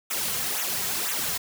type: noise with flanger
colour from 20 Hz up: white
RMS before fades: -28 dBFS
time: 0.1-1.38 s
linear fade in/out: 10 ms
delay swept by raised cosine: 0.2 to 3.5 ms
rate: 2 Hz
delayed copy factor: -0.8
effects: none